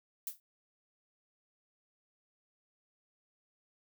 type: noise with exponential decay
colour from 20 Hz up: violet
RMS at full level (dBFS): -34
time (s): 0.27-0.4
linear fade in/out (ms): 1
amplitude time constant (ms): 27
effects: none